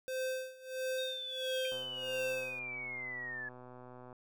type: tone with tremolo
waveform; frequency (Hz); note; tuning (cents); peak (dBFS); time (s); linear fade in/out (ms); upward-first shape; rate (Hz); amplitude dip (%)
square; 518; C5; -17; -34; 0.08-2.59; 0; sine; 1.5; 90
type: linear sweep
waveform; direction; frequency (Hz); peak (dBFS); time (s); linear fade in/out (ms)
sine; down; 3729 to 1696; -39; 0.98-3.49; 5
type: tone with exponential decay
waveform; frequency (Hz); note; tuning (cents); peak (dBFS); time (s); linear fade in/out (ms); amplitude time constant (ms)
sine; 2440; D#7; -34; -37; 1.65-1.73; 1; 16
type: click train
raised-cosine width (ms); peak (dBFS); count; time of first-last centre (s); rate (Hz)
1; -38; 302; 1.72-4.128; 125
effects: none